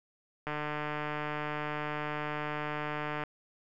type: click train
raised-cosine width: 0.5 ms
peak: -20 dBFS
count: 416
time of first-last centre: 0.47-3.237 s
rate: 150 Hz
effects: none